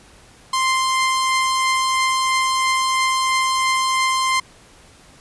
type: tone pair together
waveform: sawtooth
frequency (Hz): 1046.5 / 2090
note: C6 / C7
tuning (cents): 0 / -2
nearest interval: octave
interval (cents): 1198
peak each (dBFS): -13 / -24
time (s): 0.53-4.4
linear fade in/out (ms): 5
effects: pink hiss -48 dBFS RMS until 5.2 s + resampled to 24000 Hz